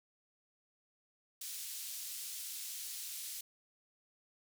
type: band-pass noise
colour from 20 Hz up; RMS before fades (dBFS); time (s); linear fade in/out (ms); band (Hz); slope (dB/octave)
white; -44; 1.41-3.41; 5; 3600 to 15000; 12
effects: none